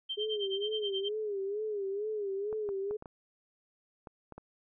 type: tone with tremolo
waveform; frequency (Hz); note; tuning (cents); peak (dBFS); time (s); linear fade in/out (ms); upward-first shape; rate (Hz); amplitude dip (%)
sine; 3136; G7; 0; -32; 0.09-1.09; 10; sine; 9.4; 95
type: tone with vibrato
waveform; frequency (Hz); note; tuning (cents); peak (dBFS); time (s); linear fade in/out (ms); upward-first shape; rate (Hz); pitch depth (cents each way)
sine; 410; G#4; -22; -32; 0.17-2.97; 10; sine; 2.2; 100
type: clicks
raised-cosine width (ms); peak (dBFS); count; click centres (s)
1; -31; 8; 2.528 / 2.69 / 2.91 / 3.024 / 3.058 / 4.072 / 4.323 / 4.38
effects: none